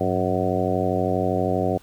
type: harmonic tone with a mistuned harmonic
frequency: 92.5 Hz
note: F#2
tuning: in tune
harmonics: 1 / 2 / 3 / 4 / 5 / 6 / 7 / 8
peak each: -28 / -28 / -28 / -28 / -28 / -28 / -28 / -28 dBFS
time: 0-1.78 s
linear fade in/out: 10 ms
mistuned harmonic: 1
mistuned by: +140 cents
effects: pink hiss -53 dBFS RMS until 1.82 s